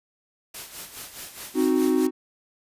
white noise with tremolo, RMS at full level -36 dBFS, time 0.54-2.07 s, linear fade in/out 5 ms, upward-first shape sine, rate 4.8 Hz, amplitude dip 65%
triangle chord, C diminished, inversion none, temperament equal, 261.6 / 311.1 / 370 Hz, C4 / Eb4 / Gb4, 0 / 0 / 0 cents, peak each -21 dBFS, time 1.54-2.11 s, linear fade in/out 50 ms
effects resampled to 32000 Hz

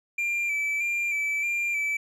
triangle tone with vibrato, 2349 Hz, D7, in tune, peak -23 dBFS, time 0.18-1.97 s, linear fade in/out 5 ms, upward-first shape square, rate 1.6 Hz, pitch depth 28 cents each way, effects resampled to 32000 Hz

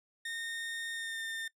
30% pulse tone with pitch glide, 1836 to 1809.7 Hz, A#6 to A6, -27 to +48 cents, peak -34 dBFS, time 0.25-1.48 s, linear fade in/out 5 ms, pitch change -25 cents, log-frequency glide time 0.93-1.21 s, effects noise-tail reverb RT60 0.1 s tail -21 dB re dry + low-pass 12000 Hz 12 dB/octave

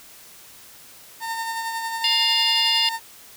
30% pulse tone with tremolo, 910 Hz, A#5, 42 cents flat, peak -22 dBFS, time 1.2-3 s, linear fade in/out 50 ms, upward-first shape sine, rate 11 Hz, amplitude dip 35%
harmonic tone, 705 Hz, F5, 16 cents sharp, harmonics 3 / 4 / 5 / 6 / 7, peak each -31 / -21 / -25 / -27 / -23 dBFS, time 2.04-2.89 s, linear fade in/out 2 ms
effects white hiss -46 dBFS RMS until 3.36 s

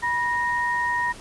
sine tone pair together, 972.3 / 1860 Hz, B5 / A#6, -27 / -4 cents, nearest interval major seventh, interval 1123 cents, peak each -24 dBFS, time 0.02-1.13 s, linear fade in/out 20 ms, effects pink hiss -43 dBFS RMS until 1.2 s + resampled to 24000 Hz

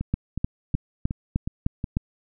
two click trains, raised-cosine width 5 ms, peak -10 / -15 dBFS, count 7 / 6, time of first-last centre 0.14-1.969 / 0.01-1.842 s, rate 3.28 / 2.73 Hz, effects none

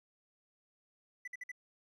triangle tone bursts, 1987 Hz, B6, 10 cents sharp, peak -39 dBFS, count 4, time 1.25-1.517 s, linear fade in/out 5 ms, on 27 ms, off 53 ms, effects resampled to 32000 Hz

